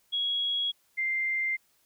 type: tone pair in turn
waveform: sine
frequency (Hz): 3322 / 2093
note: G#7 / C7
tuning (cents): 0 / 0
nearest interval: minor sixth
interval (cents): 800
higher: first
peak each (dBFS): -26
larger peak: neither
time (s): 0.12-0.72 / 0.97-1.57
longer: neither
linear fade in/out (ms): 20
effects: white hiss -68 dBFS RMS until 1.85 s